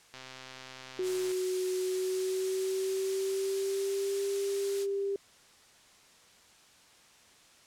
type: click train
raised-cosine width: 0.2 ms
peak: -28 dBFS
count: 154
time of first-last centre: 0.14-1.317 s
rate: 130 Hz
type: tone with pitch glide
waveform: sine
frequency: 370 to 396.6 Hz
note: F#4 to G4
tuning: 0 to +20 cents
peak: -29 dBFS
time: 0.99-5.16 s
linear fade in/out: 2 ms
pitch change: +120 cents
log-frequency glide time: 1.77-4.24 s
type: noise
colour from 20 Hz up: blue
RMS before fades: -37 dBFS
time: 1.02-4.87 s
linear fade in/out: 50 ms
effects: white hiss -59 dBFS RMS until 7.66 s + low-pass 8000 Hz 12 dB/octave